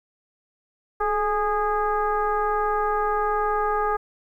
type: tone with frequency modulation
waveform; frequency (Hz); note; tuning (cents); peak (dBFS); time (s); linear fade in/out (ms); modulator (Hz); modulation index
sine; 830.6; G#5; 0; -20; 1-3.97; 10; 405; 1.4
effects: 10-bit